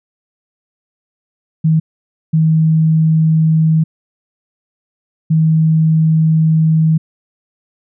sine tone bursts at uneven times, 159.2 Hz, D#3, 40 cents sharp, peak -8 dBFS, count 3, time 1.64-1.8 / 2.33-3.84 / 5.3-6.98 s, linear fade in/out 10 ms, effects none

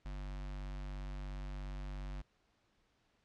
square tone with notch filter, 48.53 Hz, G1, 17 cents flat, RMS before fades -43 dBFS, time 0.05-2.22 s, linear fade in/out 10 ms, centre 420 Hz, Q 2, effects pink hiss -75 dBFS RMS until 3.24 s + low-pass 5000 Hz 12 dB/octave

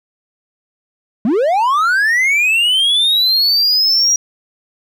triangle linear sweep, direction up, 194.6 to 5760 Hz, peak -9 dBFS, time 1.25-4.16 s, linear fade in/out 2 ms, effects none

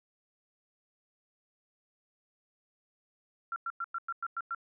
sine tone bursts, 1367 Hz, F6, 37 cents flat, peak -32 dBFS, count 8, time 3.52-4.548 s, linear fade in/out 2 ms, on 41 ms, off 100 ms, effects none

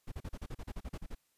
brown noise bursts, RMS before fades -40 dBFS, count 13, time 0.07-1.151 s, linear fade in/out 10 ms, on 49 ms, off 37 ms, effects white hiss -75 dBFS RMS until 1.37 s + resampled to 32000 Hz

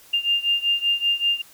sine beating tone pair, 2800 / 2805.2 Hz, F7 / F7, +4 / +7 cents, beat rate 5.2 Hz, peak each -21 / -23 dBFS, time 0.13-1.42 s, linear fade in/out 10 ms, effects white hiss -50 dBFS RMS until 1.53 s

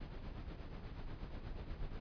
brown noise with tremolo, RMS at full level -43 dBFS, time 0-2 s, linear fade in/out 10 ms, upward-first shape triangle, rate 8.3 Hz, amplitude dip 60%, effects resampled to 11025 Hz

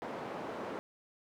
white band-pass noise, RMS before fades -41 dBFS, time 0.02-0.79 s, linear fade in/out 0 ms, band 210 to 780 Hz, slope 12 dB/octave, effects none

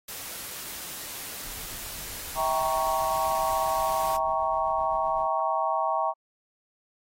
white noise, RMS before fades -38 dBFS, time 0.08-4.17 s, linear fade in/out 5 ms
brown noise with tremolo, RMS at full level -45 dBFS, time 1.45-5.27 s, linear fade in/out 0 ms, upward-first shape sine, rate 7.8 Hz, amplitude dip 55%
sine chord, E diminished seventh, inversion none, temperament equal with one note detuned, 647.9 / 784 / 932.3 / 1108.7 Hz, E5 / G5 / Bb5 / Db6, -30 / 0 / 0 / 0 cents, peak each -29 dBFS, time 2.35-6.14 s, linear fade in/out 50 ms
effects AAC 48 kbps

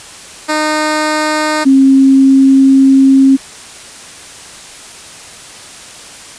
10% pulse / sine tone pair in turn, 306.7 / 269 Hz, D#4 / C4, -25 / +48 cents, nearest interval major second, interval 227 cents, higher first, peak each -3 dBFS, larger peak neither, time 0.48-1.65 / 1.65-3.37 s, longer second, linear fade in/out 20 ms, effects white hiss -32 dBFS RMS until 6.38 s + resampled to 22050 Hz

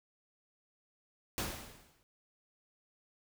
pink noise with exponential decay, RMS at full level -34 dBFS, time 1.38-2.03 s, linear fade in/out 0 ms, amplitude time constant 140 ms, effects none

